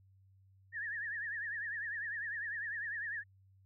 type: tone with vibrato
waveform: sine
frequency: 1760 Hz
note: A6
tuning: in tune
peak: -37 dBFS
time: 0.72-3.24 s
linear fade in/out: 50 ms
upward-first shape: triangle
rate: 10 Hz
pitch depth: 150 cents each way
effects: added 96 Hz sine -62 dBFS peak until 3.65 s